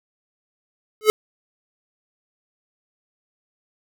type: tone with exponential growth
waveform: square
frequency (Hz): 429.9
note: A4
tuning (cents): -40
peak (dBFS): -7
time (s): 1.01-1.1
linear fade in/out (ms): 0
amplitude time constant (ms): 18
effects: none

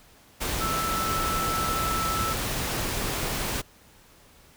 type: tone in noise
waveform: sine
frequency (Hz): 1318.5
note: E6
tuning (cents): 0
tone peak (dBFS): -27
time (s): 0.6-2.34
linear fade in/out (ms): 20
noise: pink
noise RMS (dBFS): -29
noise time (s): 0.4-3.62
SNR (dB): -1
effects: pink hiss -55 dBFS RMS until 4.56 s

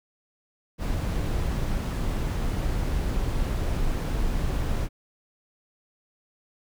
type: noise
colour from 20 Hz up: brown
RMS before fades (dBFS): -26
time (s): 0.78-4.89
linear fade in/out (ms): 50
effects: none

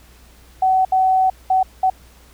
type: tone bursts at uneven times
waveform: sine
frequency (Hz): 754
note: F#5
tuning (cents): +32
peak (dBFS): -12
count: 4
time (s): 0.62-0.85 / 0.92-1.3 / 1.5-1.63 / 1.83-1.9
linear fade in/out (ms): 5
effects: added 60 Hz sine -46 dBFS peak until 2.33 s + pink hiss -50 dBFS RMS until 2.33 s

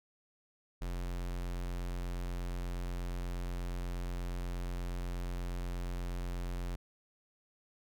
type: tone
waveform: square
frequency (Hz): 44.18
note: F1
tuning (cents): +21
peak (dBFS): -36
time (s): 0.81-6.76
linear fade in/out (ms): 10
effects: none

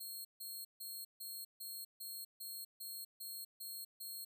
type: tone bursts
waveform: 5% pulse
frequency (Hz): 4250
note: C8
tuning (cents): +26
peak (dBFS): -38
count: 11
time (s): 0-4.25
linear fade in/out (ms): 10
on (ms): 250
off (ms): 150
effects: none

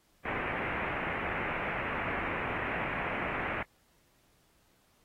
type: low-pass noise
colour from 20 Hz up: white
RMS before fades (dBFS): -35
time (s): 0.25-3.63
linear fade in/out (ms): 5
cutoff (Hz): 2400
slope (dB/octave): 48
effects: pink hiss -69 dBFS RMS until 5.04 s + AAC 48 kbps

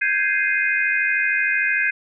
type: chord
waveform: sine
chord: Ab major seventh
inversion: third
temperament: equal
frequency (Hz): 1568 / 1661.2 / 2093 / 2489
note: G6 / Ab6 / C7 / Eb7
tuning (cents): 0 / 0 / 0 / 0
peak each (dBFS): -23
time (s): 0.01-1.91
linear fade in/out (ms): 10
effects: none

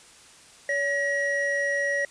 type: tone pair together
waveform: triangle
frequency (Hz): 566 / 1907.9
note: C#5 / A#6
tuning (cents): +36 / +40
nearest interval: octave + major sixth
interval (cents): 2104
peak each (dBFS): -26 / -23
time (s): 0.69-2.05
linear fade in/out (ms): 2
effects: white hiss -51 dBFS RMS until 2.1 s + resampled to 22050 Hz

